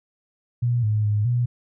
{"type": "tone with pitch steps", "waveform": "sine", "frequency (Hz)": [120.6, 106.8, 104.7, 121.5], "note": ["B2", "G#2", "G#2", "B2"], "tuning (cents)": [-41, 49, 15, -28], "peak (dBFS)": -18, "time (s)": [0.62, 1.46], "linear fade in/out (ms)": 10, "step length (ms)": 210, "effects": []}